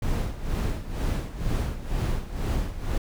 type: noise with tremolo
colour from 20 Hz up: brown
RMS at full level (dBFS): -24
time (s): 0.02-2.98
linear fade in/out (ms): 5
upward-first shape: sine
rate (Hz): 2.1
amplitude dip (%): 75
effects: none